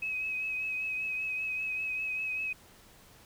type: tone with vibrato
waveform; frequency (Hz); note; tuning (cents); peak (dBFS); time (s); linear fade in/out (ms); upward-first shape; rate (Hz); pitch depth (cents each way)
sine; 2547; D#7; +40; -31; 0.02-2.53; 5; triangle; 5.1; 34
effects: pink hiss -57 dBFS RMS until 3.25 s